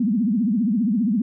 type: tone with vibrato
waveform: sine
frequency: 220 Hz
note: A3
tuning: in tune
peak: -17 dBFS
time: 0-1.22 s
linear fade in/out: 5 ms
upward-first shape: triangle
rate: 15 Hz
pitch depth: 290 cents each way
effects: none